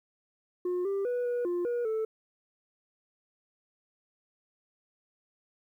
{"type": "tone with pitch steps", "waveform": "sine", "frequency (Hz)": [358.7, 394.9, 489.8, 485, 351.6, 480, 439.9], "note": ["F4", "G4", "B4", "B4", "F4", "B4", "A4"], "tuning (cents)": [46, 13, -14, -31, 12, -49, 0], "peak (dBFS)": -25, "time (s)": [0.65, 2.05], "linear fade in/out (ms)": 5, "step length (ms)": 200, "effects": ["tanh soft clip ceiling -27 dBFS", "11-bit"]}